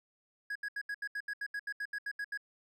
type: tone bursts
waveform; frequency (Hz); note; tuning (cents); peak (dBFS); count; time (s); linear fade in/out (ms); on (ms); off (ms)
triangle; 1661.2; G#6; 0; -33; 15; 0.5-2.375; 5; 55; 75
effects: none